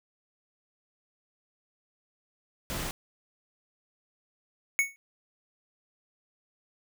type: noise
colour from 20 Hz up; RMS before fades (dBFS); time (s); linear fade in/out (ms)
pink; -34; 2.7-2.91; 0
type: tone with exponential decay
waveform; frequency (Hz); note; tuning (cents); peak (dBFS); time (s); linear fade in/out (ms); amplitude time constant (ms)
square; 2217; C#7; 0; -19; 4.79-4.96; 0; 35
effects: none